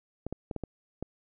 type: clicks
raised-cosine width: 2 ms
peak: -21 dBFS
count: 6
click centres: 0.266 / 0.326 / 0.512 / 0.563 / 0.637 / 1.026 s
effects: none